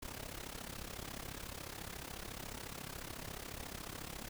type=noise with amplitude modulation; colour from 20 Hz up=pink; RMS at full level=-43 dBFS; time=0.02-4.29 s; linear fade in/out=10 ms; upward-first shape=sine; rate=34.1 Hz; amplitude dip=80%; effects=none